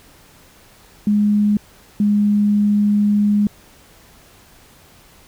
sine tone pair in turn, 207.7 / 206.6 Hz, G#3 / G#3, 0 / -9 cents, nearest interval unison, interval 9 cents, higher first, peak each -12 dBFS, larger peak neither, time 1.07-1.57 / 2-3.47 s, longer second, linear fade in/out 2 ms, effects pink hiss -48 dBFS RMS until 5.27 s

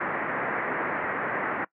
white low-pass noise, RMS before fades -29 dBFS, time 0-1.65 s, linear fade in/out 10 ms, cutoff 2000 Hz, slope 48 dB/octave, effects noise-tail reverb RT60 0.1 s tail -21 dB re dry + high-pass 200 Hz 12 dB/octave

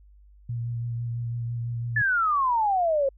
sine tone with vibrato, 118 Hz, A#2, 22 cents sharp, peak -27 dBFS, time 0.49-2.02 s, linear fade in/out 5 ms, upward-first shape sine, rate 6 Hz, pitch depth 19 cents each way
sine exponential sweep, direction down, 1760 to 530 Hz, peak -20 dBFS, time 1.96-3.09 s, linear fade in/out 5 ms
effects added 50 Hz sine -50 dBFS peak until 3.17 s

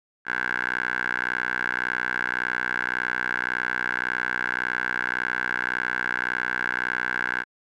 10% pulse tone with band-pass filter, 61.8 Hz, B1, 2 cents sharp, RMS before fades -27 dBFS, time 0.25-7.45 s, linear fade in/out 50 ms, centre 1600 Hz, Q 6.4, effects none

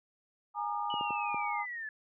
sine chord, Ab suspended second, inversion none, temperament equal with one note detuned, 830.6 / 932.3 / 1214 Hz, Ab5 / Bb5 / Eb6, 0 / 0 / -43 cents, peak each -35 / -37 / -37 dBFS, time 0.54-1.66 s, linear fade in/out 50 ms
sine linear sweep, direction down, 2972 to 1705 Hz, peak -37 dBFS, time 0.9-1.89 s, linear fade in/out 2 ms
clicks, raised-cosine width 2 ms, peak -28 dBFS, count 4, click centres 0.94 / 1.01 / 1.106 / 1.344 s
effects high-pass 150 Hz 12 dB/octave

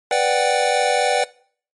square chord, G major seventh, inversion first, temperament equal, 493.9 / 587.3 / 740 / 784 Hz, B4 / D5 / F#5 / G5, 0 / 0 / 0 / 0 cents, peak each -22 dBFS, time 0.11-1.24 s, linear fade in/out 2 ms, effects noise-tail reverb RT60 0.5 s tail -21 dB re dry + MP3 48 kbps

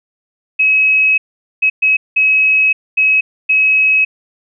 sine tone bursts at uneven times, 2559 Hz, D#7, 48 cents sharp, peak -8 dBFS, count 6, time 0.59-1.18 / 1.62-1.7 / 1.82-1.97 / 2.16-2.73 / 2.97-3.21 / 3.49-4.05 s, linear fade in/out 10 ms, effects none

